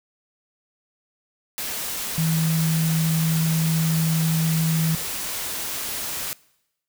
sine tone in noise, 161.2 Hz, E3, 38 cents flat, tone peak -19 dBFS, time 2.18-4.95 s, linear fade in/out 0 ms, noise white, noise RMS -29 dBFS, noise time 1.58-6.33 s, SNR +7 dB, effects noise-tail reverb RT60 0.9 s tail -23 dB re dry

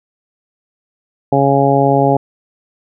harmonic tone, 138.4 Hz, C#3, 2 cents flat, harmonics 1 / 2 / 3 / 4 / 5 / 6, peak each -16 / -16 / -16 / -16 / -16 / -16 dBFS, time 1.32-2.17 s, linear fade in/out 5 ms, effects none

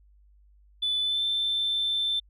sine tone with pitch glide, 3488 to 3547 Hz, A7 to A7, -16 to +13 cents, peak -23 dBFS, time 0.82-2.2 s, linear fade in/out 10 ms, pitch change +29 cents, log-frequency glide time 1-1.23 s, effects tanh soft clip ceiling -20 dBFS + added 50 Hz sine -55 dBFS peak until 2.29 s

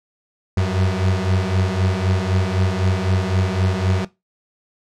35% pulse beating tone pair, 91.6 / 95.5 Hz, F#2 / G2, -17 / -45 cents, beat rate 3.9 Hz, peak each -18 dBFS, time 0.57-4.05 s, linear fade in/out 5 ms, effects noise-tail reverb RT60 0.2 s tail -18 dB re dry + low-pass 6000 Hz 12 dB/octave

